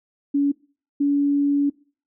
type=tone pair in turn; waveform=sine; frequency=283.2 / 284.6 Hz; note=C#4 / C#4; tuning=+37 / +46 cents; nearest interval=unison; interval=9 cents; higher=second; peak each=-16 dBFS; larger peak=neither; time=0.34-0.52 / 1-1.7 s; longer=second; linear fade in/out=10 ms; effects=noise-tail reverb RT60 0.4 s tail -22 dB re dry